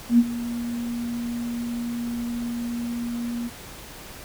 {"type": "tone with ADSR envelope", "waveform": "sine", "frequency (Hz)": 237.2, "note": "A#3", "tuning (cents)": 30, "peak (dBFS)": -10, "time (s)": [0.09, 3.5], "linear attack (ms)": 96, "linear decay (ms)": 45, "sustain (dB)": -16, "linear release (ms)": 33, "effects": ["pink hiss -41 dBFS RMS until 4.24 s"]}